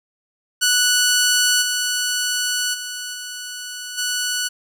10% pulse tone with level steps, 1478 Hz, F#6, 2 cents flat, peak -6 / -11 / -19 / -21 / -12 dBFS, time 0.61-4.49 s, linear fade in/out 20 ms, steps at 1.61 / 2.73 / 3.13 / 3.97 s, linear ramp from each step 20 ms, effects none

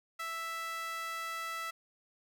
sawtooth tone with high-pass filter, 660 Hz, E5, 2 cents sharp, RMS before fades -39 dBFS, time 0.19-1.71 s, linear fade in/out 10 ms, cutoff 1500 Hz, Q 3.2, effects none

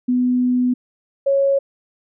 sine tone pair in turn, 249.2 / 551.7 Hz, B3 / C#5, +16 / -8 cents, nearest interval octave + major second, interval 1376 cents, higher second, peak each -14 / -13 dBFS, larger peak second, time 0.08-0.74 / 1.26-1.59 s, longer first, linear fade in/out 10 ms, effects none

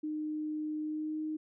sine tone with pitch glide, 306.1 to 310 Hz, D#4 to D#4, -28 to -6 cents, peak -33 dBFS, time 0.03-1.37 s, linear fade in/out 10 ms, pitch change +22 cents, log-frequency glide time 0.8-1.21 s, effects none

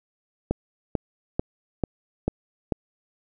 click train, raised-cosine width 2 ms, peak -9 dBFS, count 6, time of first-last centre 0.51-2.722 s, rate 2.26 Hz, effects none

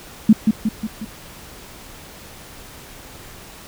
sine tone with echo, 217.8 Hz, A3, 17 cents flat, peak -5 dBFS, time 0.29-0.33 s, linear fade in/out 5 ms, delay 180 ms, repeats 4, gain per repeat -5 dB, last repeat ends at 1.05 s, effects pink hiss -40 dBFS RMS until 3.67 s

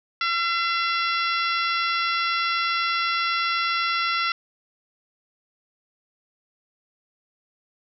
harmonic tone, 679 Hz, F5, 49 cents flat, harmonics 2 / 3 / 4 / 5 / 6 / 7 / 8, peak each -24 / -28 / -30 / -32 / -34 / -35 / -36 dBFS, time 0.21-4.32 s, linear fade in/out 2 ms, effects none

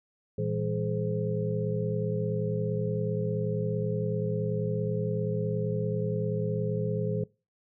sine tone cluster, 114.4 / 164.9 / 202.1 / 423.7 / 519 Hz, A#2 / E3 / G#3 / G#4 / C5, -32 / +1 / -47 / +35 / -14 cents, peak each -32 / -32 / -38 / -32 / -36 dBFS, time 0.38-7.24 s, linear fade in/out 5 ms, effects noise-tail reverb RT60 0.3 s tail -22 dB re dry

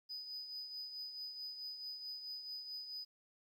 sine tone with tremolo, 4984 Hz, D#8, 2 cents sharp, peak -39 dBFS, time 0.09-3.05 s, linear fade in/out 20 ms, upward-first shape triangle, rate 4.6 Hz, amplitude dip 65%, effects tanh soft clip ceiling -41 dBFS + 12-bit

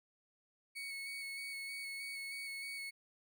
35% pulse tone with vibrato, 2217 Hz, C#7, in tune, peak -40 dBFS, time 0.75-2.91 s, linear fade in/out 20 ms, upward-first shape square, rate 3.2 Hz, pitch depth 13 cents each way, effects none

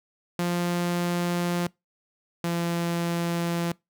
sawtooth tone pair in turn, 174.61 / 170.62 Hz, F3 / F3, 0 / -40 cents, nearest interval unison, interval 40 cents, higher first, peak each -20 / -21 dBFS, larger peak first, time 0.39-1.67 / 2.44-3.72 s, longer neither, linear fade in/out 2 ms, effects noise-tail reverb RT60 0.2 s tail -24 dB re dry

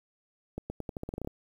accelerating click train, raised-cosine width 2 ms, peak -22 dBFS, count 12, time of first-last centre 0.58-1.274 s, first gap 120 ms, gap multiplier 0.86, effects 9-bit

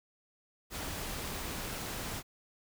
pink noise, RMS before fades -39 dBFS, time 0.7-2.23 s, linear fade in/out 50 ms, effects none

